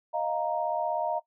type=chord; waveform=sine; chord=Eb suspended second; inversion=none; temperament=equal; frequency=622.3 / 698.5 / 932.3 Hz; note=Eb5 / F5 / Bb5; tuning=0 / 0 / 0 cents; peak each=-31 dBFS; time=0.13-1.2 s; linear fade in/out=20 ms; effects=noise-tail reverb RT60 0.1 s tail -17 dB re dry